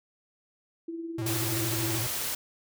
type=tone with tremolo; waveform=sine; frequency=331.9 Hz; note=E4; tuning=12 cents sharp; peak=-31 dBFS; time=0.88-1.99 s; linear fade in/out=5 ms; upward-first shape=triangle; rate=19 Hz; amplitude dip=55%
type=tone with vibrato; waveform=square; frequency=115.9 Hz; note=A#2; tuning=10 cents flat; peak=-32 dBFS; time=1.18-2.07 s; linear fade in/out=5 ms; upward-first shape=square; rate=13 Hz; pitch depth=110 cents each way
type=noise; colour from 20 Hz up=white; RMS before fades=-32 dBFS; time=1.26-2.35 s; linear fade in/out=5 ms
effects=none